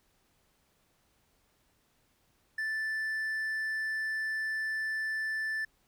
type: tone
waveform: triangle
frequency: 1760 Hz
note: A6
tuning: in tune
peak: -29 dBFS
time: 2.58-5.65 s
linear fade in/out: 5 ms
effects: pink hiss -71 dBFS RMS until 5.87 s